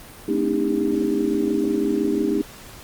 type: tone cluster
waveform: sine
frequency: 217.2 / 257.2 / 287.2 / 313.1 / 400.4 Hz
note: A3 / C4 / D4 / D#4 / G4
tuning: -22 / -30 / -39 / +11 / +37 cents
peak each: -27 / -27 / -26 / -23 / -24 dBFS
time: 0.28-2.42 s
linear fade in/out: 5 ms
effects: pink hiss -42 dBFS RMS until 2.83 s + Opus 32 kbps

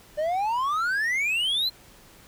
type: exponential sweep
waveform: triangle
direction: up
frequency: 587.3 to 4186 Hz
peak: -21 dBFS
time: 0.17-1.7 s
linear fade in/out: 20 ms
effects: pink hiss -52 dBFS RMS until 2.27 s

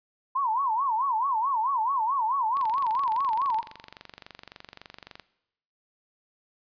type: tone with vibrato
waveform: sine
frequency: 987.8 Hz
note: B5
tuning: in tune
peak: -23 dBFS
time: 0.35-3.61 s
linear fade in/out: 10 ms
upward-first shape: sine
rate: 4.6 Hz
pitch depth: 230 cents each way
type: click train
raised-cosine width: 0.2 ms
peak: -24 dBFS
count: 63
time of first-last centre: 2.57-5.197 s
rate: 23.6 Hz
effects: noise-tail reverb RT60 0.8 s tail -17 dB re dry + resampled to 11025 Hz

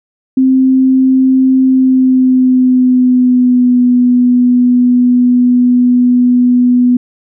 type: tone with pitch glide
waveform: sine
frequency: 261.6 to 246.9 Hz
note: C4 to B3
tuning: 0 to 0 cents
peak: -5 dBFS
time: 0.37-6.97 s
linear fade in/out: 5 ms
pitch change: -100 cents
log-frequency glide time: 1.61-3.81 s
effects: none

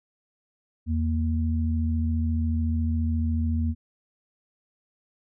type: tone pair together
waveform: sine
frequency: 82.41 / 233.1 Hz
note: E2 / A#3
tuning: 0 / 0 cents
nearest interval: octave + tritone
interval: 1800 cents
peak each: -23 / -28 dBFS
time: 0.86-3.75 s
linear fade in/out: 50 ms
effects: none

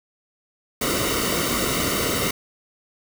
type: noise with comb filter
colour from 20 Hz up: pink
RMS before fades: -23 dBFS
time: 0.81-2.31 s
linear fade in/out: 5 ms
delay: 1.2 ms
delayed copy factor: -0.75
effects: none

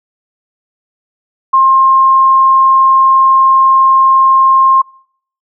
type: tone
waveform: sine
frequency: 1063 Hz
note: C6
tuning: 27 cents sharp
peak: -4 dBFS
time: 1.53-4.82 s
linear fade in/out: 10 ms
effects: noise-tail reverb RT60 0.6 s tail -26 dB re dry

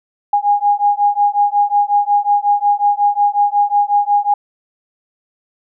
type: beating tone pair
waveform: sine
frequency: 817 / 822.5 Hz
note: G#5 / G#5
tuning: -29 / -17 cents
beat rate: 5.5 Hz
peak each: -14 dBFS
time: 0.33-4.34 s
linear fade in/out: 5 ms
effects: none

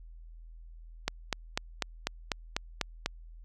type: click train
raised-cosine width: 0.2 ms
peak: -11 dBFS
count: 9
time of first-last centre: 1.08-3.06 s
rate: 4.04 Hz
effects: added 41 Hz sine -46 dBFS peak until 3.44 s

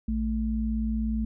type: tone pair together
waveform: sine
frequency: 58.27 / 220 Hz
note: A#1 / A3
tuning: 0 / 0 cents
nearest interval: octave + major seventh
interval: 2300 cents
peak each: -28 / -27 dBFS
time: 0.08-1.25 s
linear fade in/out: 5 ms
effects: none

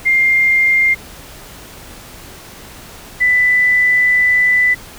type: tone pair in turn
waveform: sine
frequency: 2109 / 1990.6 Hz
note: C7 / B6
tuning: +13 / +13 cents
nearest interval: minor second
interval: 100 cents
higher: first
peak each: -9 dBFS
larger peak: neither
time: 0.05-0.95 / 3.2-4.75 s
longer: second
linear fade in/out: 20 ms
effects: pink hiss -36 dBFS RMS until 4.98 s

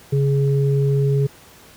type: tone pair together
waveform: sine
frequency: 138.59 / 417.3 Hz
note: C#3 / G#4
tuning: 0 / +8 cents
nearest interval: octave + perfect fifth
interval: 1908 cents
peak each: -15 / -22 dBFS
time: 0.12-1.27 s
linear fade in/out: 10 ms
effects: pink hiss -46 dBFS RMS until 1.76 s + high-pass 60 Hz 12 dB/octave

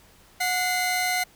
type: tone pair together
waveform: sawtooth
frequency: 730 / 2067 Hz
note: F#5 / C7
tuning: -24 / -22 cents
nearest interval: octave + tritone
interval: 1802 cents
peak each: -22 dBFS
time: 0.4-1.24 s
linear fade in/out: 10 ms
effects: pink hiss -55 dBFS RMS until 1.35 s

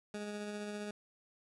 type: tone with tremolo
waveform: 20% pulse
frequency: 207.9 Hz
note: G#3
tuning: 2 cents sharp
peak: -34 dBFS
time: 0.14-0.91 s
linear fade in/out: 2 ms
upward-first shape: sine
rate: 15 Hz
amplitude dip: 25%
effects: resampled to 24000 Hz

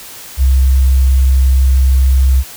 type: tone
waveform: sine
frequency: 65.7 Hz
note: C2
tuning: 8 cents sharp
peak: -6 dBFS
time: 0.37-2.44 s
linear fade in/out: 50 ms
effects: white hiss -32 dBFS RMS until 2.56 s

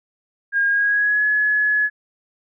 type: tone with pitch glide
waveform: sine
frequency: 1622 to 1697.7 Hz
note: G#6 to G#6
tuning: -41 to +38 cents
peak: -15 dBFS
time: 0.52-1.9 s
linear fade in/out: 50 ms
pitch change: +79 cents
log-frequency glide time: 0.68-1.25 s
effects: none

